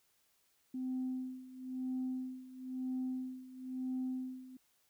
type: tone with tremolo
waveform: sine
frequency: 257.1 Hz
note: C4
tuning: 30 cents flat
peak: -33 dBFS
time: 0.74-4.57 s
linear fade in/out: 5 ms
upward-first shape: sine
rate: 1 Hz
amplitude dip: 85%
effects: tanh soft clip ceiling -31 dBFS + white hiss -74 dBFS RMS until 4.89 s